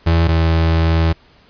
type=tone pair in turn; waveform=35% pulse; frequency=83 / 81.76 Hz; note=E2 / E2; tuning=+12 / -14 cents; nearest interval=unison; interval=26 cents; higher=first; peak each=-9 / -10 dBFS; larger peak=first; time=0.06-0.28 / 0.28-1.13 s; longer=second; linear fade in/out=10 ms; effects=pink hiss -50 dBFS RMS until 1.49 s + resampled to 11025 Hz